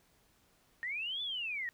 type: linear two-way sweep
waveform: sine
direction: up then down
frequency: 1832 to 3520 to 1832 Hz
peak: -35 dBFS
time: 0.83-1.69 s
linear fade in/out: 0 ms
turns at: 1.22 s
effects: pink hiss -69 dBFS RMS until 1.73 s